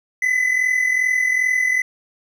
triangle tone pair together, 1975.5 / 2018 Hz, B6 / B6, 0 / +37 cents, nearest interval unison, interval 37 cents, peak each -21 / -15 dBFS, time 0.22-1.82 s, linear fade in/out 5 ms, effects none

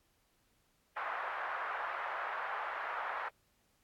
white band-pass noise, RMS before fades -39 dBFS, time 0.96-3.29 s, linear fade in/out 10 ms, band 680 to 1600 Hz, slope 24 dB/octave, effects pink hiss -74 dBFS RMS until 3.83 s + AAC 64 kbps

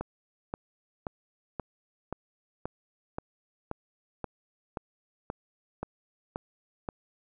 click train, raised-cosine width 1 ms, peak -19 dBFS, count 14, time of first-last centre 0.01-6.888 s, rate 1.89 Hz, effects none

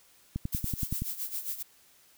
click train, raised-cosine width 5 ms, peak -19 dBFS, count 8, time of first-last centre 0.36-1.02 s, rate 10.6 Hz
violet noise with tremolo, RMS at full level -33 dBFS, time 0.52-1.63 s, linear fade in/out 10 ms, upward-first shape sine, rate 7.4 Hz, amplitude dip 75%
effects white hiss -61 dBFS RMS until 2.17 s

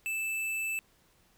sine tone with tanh clipping, 2637 Hz, E7, in tune, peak -32 dBFS, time 0.06-0.79 s, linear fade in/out 0 ms, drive 18 dB, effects pink hiss -66 dBFS RMS until 1.37 s

